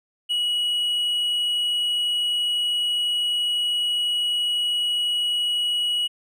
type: tone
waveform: triangle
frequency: 2917 Hz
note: F#7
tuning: 25 cents flat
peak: -19 dBFS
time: 0.29-6.08 s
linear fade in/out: 20 ms
effects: none